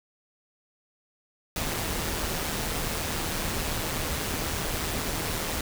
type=noise with amplitude modulation; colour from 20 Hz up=pink; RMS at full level=-28 dBFS; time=1.56-5.61 s; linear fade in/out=2 ms; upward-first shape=sine; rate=158 Hz; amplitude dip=45%; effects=none